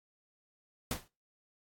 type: noise with exponential decay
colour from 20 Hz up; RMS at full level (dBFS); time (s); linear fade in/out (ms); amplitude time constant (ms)
pink; -31; 0.91-1.08; 1; 36
effects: noise-tail reverb RT60 0.3 s tail -25 dB re dry + AAC 64 kbps